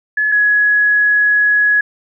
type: tone pair in turn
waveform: sine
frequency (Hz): 1707 / 1679.6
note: G#6 / G#6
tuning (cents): +47 / +19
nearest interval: unison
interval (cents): 28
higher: first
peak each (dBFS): -12 / -9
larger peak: second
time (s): 0.17-0.32 / 0.32-1.81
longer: second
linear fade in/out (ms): 5
effects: none